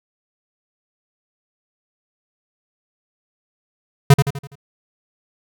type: tone with echo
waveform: square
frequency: 140 Hz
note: C#3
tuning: 18 cents sharp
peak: -5 dBFS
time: 4.1-4.14 s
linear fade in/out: 5 ms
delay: 83 ms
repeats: 5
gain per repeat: -7 dB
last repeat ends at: 4.555 s
effects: none